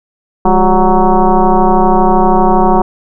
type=tone with frequency modulation; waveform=sine; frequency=361.7 Hz; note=F#4; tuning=39 cents flat; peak=-5 dBFS; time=0.45-2.82 s; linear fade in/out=5 ms; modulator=189 Hz; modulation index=3.5; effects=none